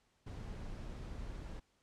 brown noise, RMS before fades -45 dBFS, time 0.26-1.6 s, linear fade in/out 10 ms, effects pink hiss -75 dBFS RMS until 1.82 s + low-pass 8000 Hz 12 dB/octave

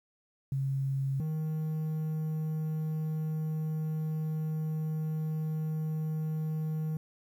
sine / triangle tone pair in turn, 135.9 / 156.38 Hz, C#3 / D#3, -34 / +9 cents, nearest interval major second, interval 243 cents, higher second, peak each -28 dBFS, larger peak neither, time 0.52-1.2 / 1.2-6.97 s, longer second, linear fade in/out 2 ms, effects 10-bit

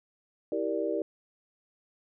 sine chord, E half-diminished seventh, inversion none, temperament equal with one note detuned, 325.5 / 392 / 466.2 / 587.3 Hz, E4 / G4 / Bb4 / D5, -22 / 0 / 0 / 0 cents, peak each -33 dBFS, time 0.52-1.02 s, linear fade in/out 2 ms, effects none

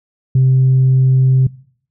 sine tone, 130.81 Hz, C3, in tune, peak -6 dBFS, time 0.35-1.47 s, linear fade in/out 5 ms, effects noise-tail reverb RT60 0.6 s tail -23 dB re dry + tanh soft clip ceiling -5 dBFS

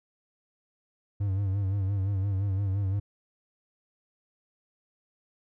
triangle tone with vibrato, 98 Hz, G2, in tune, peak -23 dBFS, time 1.2-3 s, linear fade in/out 10 ms, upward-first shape sine, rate 5.8 Hz, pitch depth 69 cents each way, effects none

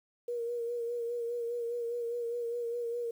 sine tone with vibrato, 473.1 Hz, A#4, 26 cents sharp, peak -32 dBFS, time 0.28-3.11 s, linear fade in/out 5 ms, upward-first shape sine, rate 4.9 Hz, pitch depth 35 cents each way, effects 10-bit

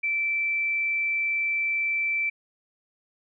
sine tone, 2331 Hz, D7, 14 cents flat, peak -23 dBFS, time 0.03-2.3 s, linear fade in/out 10 ms, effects none

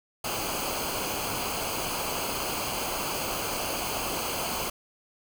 pink noise with comb filter, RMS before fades -31 dBFS, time 0.24-4.7 s, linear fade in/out 5 ms, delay 0.54 ms, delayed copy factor -0.7, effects none

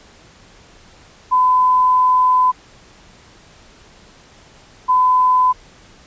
sine tone pair in turn, 1010 / 1010 Hz, B5 / B5, +39 / +39 cents, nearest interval unison, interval 0 cents, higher neither, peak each -10 dBFS, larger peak neither, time 1.31-2.52 / 4.88-5.53 s, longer first, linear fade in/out 20 ms, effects pink hiss -46 dBFS RMS until 6.06 s + resampled to 16000 Hz

